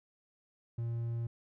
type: tone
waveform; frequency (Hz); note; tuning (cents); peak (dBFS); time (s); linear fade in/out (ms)
triangle; 116.7; A#2; +2; -31; 0.78-1.27; 5
effects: none